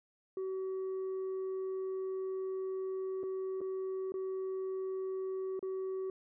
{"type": "tone with dropouts", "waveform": "sine", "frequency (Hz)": 379.2, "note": "F#4", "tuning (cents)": 43, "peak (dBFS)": -32, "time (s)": [0.37, 6.1], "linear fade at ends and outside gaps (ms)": 2, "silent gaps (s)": [[3.232, 3.236], [3.607, 3.614], [4.121, 4.14], [5.593, 5.627]], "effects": ["tanh soft clip ceiling -34 dBFS"]}